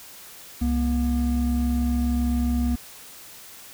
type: tone pair together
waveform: triangle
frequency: 67.1 / 240 Hz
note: C2 / B3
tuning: +44 / -49 cents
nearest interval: octave + minor seventh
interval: 2207 cents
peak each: -21 dBFS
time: 0.61-2.76 s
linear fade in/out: 10 ms
effects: white hiss -44 dBFS RMS until 3.73 s